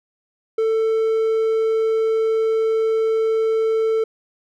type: tone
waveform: triangle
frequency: 444.5 Hz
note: A4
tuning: 18 cents sharp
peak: -14 dBFS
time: 0.58-4.04 s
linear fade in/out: 5 ms
effects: none